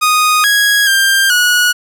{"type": "tone with pitch steps", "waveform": "sawtooth", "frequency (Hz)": [1241, 1656, 1589, 1459], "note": ["D#6", "G#6", "G6", "F#6"], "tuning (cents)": [-5, -5, 23, -25], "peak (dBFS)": -5, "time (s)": [0.01, 1.73], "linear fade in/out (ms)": 20, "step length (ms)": 430, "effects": []}